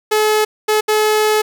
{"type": "tone bursts at uneven times", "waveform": "sawtooth", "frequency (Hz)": 428.3, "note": "A4", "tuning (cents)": -47, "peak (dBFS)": -8, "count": 3, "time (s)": [[0.11, 0.45], [0.68, 0.81], [0.88, 1.42]], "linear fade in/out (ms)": 10, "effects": []}